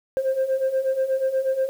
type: beating tone pair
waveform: sine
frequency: 523.3 / 531.6 Hz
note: C5 / C5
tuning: 0 / +27 cents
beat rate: 8.3 Hz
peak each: -24 / -20 dBFS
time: 0.17-1.69 s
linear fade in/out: 0 ms
effects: tanh soft clip ceiling -16 dBFS + 8-bit